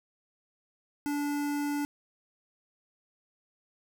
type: tone with notch filter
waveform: square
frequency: 289.9 Hz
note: D4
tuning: 22 cents flat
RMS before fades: -31 dBFS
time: 1.06-1.85 s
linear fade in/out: 0 ms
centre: 3600 Hz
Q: 1.6
effects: none